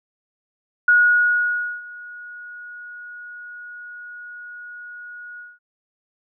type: tone with ADSR envelope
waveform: sine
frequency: 1451 Hz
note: F#6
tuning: 34 cents flat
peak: -10 dBFS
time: 0.88-5.59 s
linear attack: 4 ms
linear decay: 930 ms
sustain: -24 dB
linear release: 200 ms
effects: none